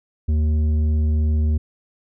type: tone with tanh clipping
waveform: sine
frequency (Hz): 76.9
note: D#2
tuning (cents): -20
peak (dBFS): -17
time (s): 0.28-1.58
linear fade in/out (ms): 10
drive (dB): 8
effects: none

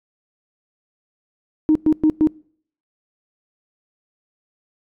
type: tone bursts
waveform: sine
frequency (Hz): 310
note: D#4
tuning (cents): -6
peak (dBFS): -10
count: 4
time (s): 1.69-2.272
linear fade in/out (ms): 0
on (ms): 63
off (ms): 110
effects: noise-tail reverb RT60 0.6 s tail -26 dB re dry + tanh soft clip ceiling -6 dBFS

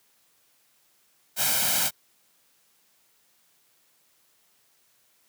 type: noise with comb filter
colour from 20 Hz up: white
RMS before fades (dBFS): -24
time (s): 1.36-1.91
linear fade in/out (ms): 50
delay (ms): 1.3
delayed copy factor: +0.7
effects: white hiss -65 dBFS RMS until 5.28 s + high-pass 100 Hz 12 dB/octave

